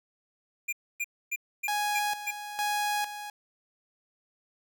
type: tone bursts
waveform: square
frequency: 2400 Hz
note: D7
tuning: 37 cents sharp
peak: -29 dBFS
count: 6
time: 0.68-2.312 s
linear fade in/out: 10 ms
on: 47 ms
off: 270 ms
type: tone with tremolo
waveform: sawtooth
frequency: 830.6 Hz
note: G#5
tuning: in tune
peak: -23 dBFS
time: 1.68-3.3 s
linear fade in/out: 2 ms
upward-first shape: square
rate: 1.1 Hz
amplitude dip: 70%
effects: none